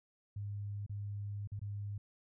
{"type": "tone with dropouts", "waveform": "sine", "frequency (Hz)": 102, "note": "G#2", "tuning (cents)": -31, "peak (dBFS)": -38, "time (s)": [0.36, 1.98], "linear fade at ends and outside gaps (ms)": 5, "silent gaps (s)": [[0.864, 0.895], [1.474, 1.518], [1.594, 1.615]], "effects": []}